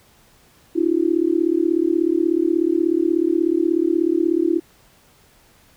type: tone with amplitude modulation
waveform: sine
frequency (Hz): 334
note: E4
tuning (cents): +23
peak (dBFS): -11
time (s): 0.75-4.6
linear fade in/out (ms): 20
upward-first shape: sine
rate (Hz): 36.5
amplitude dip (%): 100
effects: pink hiss -54 dBFS RMS until 5.76 s